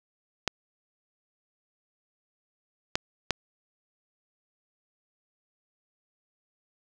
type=clicks; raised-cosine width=0.2 ms; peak=-7 dBFS; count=3; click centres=0.477 / 2.955 / 3.307 s; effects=none